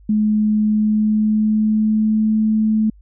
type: tone with pitch glide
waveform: sine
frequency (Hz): 213.1 to 217.2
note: G#3 to A3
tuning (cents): +45 to -22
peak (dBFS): -13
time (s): 0.09-2.9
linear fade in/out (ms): 5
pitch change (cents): +33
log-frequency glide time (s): 0.63-2.37
effects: added 50 Hz sine -43 dBFS peak until 3.01 s